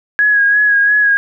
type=tone with vibrato; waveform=sine; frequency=1661.2 Hz; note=G#6; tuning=in tune; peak=-8 dBFS; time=0.19-1.17 s; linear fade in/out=0 ms; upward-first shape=sine; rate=2.9 Hz; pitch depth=32 cents each way; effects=none